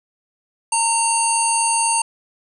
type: harmonic tone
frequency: 916 Hz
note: A#5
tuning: 31 cents flat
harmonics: 1 / 3 / 5 / 7 / 9 / 10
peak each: -19 / -26 / -29 / -29 / -25 / -20 dBFS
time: 0.72-2.02 s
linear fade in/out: 5 ms
effects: none